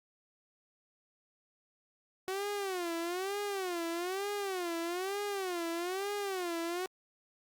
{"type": "tone with vibrato", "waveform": "sawtooth", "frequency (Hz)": 370, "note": "F#4", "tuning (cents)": 0, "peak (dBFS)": -30, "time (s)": [2.28, 6.86], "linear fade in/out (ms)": 0, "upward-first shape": "sine", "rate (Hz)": 1.1, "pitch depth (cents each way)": 180, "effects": ["Opus 48 kbps"]}